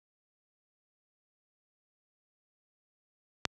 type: click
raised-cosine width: 0.2 ms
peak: -9 dBFS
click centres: 3.453 s
effects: high-pass 80 Hz 12 dB/octave